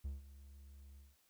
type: tone with ADSR envelope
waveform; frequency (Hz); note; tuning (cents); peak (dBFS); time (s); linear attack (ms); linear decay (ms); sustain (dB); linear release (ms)
triangle; 69.3; C#2; 0; -36; 0.04-1.17; 13; 160; -16; 200
effects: white hiss -74 dBFS RMS until 1.29 s